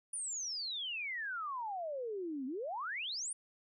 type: exponential two-way sweep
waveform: sine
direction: down then up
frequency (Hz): 9740 to 250 to 9740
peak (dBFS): -37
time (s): 0.13-3.33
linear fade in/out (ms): 5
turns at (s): 2.46
effects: none